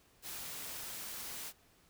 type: noise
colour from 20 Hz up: white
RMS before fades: -44 dBFS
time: 0.22-1.53 s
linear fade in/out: 50 ms
effects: pink hiss -67 dBFS RMS until 1.89 s